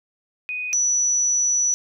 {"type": "tone pair in turn", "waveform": "sine", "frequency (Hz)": [2489, 5920], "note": ["D#7", "F#8"], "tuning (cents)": [0, 0], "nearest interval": "octave + minor third", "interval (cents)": 1500, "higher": "second", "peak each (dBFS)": [-25, -17], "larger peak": "second", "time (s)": [[0.49, 0.73], [0.73, 1.74]], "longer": "second", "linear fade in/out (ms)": 0, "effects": []}